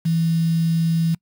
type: tone with quantisation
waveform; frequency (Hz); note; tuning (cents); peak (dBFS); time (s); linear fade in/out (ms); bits
sine; 164.81; E3; 0; -16; 0.05-1.15; 10; 6
effects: noise-tail reverb RT60 0.1 s tail -25 dB re dry